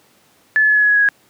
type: tone with pitch steps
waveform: sine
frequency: 1730 / 1719 / 1708.2 / 1697.3 / 1686.6 / 1675.9 / 1665.3 / 1654.7 Hz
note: A6 / A6 / G#6 / G#6 / G#6 / G#6 / G#6 / G#6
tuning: -30 / -41 / +48 / +37 / +26 / +15 / +4 / -7 cents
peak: -10 dBFS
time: 0.56-1.088 s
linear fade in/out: 0 ms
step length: 66 ms
effects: pink hiss -54 dBFS RMS until 1.29 s + high-pass 150 Hz 12 dB/octave